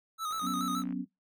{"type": "tone with vibrato", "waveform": "square", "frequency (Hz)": 1279, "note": "D#6", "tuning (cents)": 47, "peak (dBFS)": -33, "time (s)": [0.18, 0.84], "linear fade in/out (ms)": 50, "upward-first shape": "square", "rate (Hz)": 7, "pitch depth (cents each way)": 48}
{"type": "click train", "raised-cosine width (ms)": 0.5, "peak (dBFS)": -37, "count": 36, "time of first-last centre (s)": [0.31, 0.925], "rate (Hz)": 56.9}
{"type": "chord", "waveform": "sine", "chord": "F# suspended fourth", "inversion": "none", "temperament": "equal", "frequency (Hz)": [185, 246.9, 277.2], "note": ["F#3", "B3", "C#4"], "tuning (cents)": [0, 0, 0], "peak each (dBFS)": -36, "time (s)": [0.41, 1.06], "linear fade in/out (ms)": 50}
{"effects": ["noise-tail reverb RT60 0.2 s tail -22 dB re dry"]}